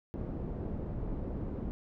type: low-pass noise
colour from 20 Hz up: pink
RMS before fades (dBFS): -37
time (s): 0.14-1.71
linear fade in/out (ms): 0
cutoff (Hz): 410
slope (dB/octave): 12
effects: none